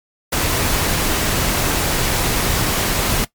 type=noise; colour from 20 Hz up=pink; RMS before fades=-18 dBFS; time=0.32-3.25 s; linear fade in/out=10 ms; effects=noise-tail reverb RT60 0.1 s tail -18 dB re dry + MP3 96 kbps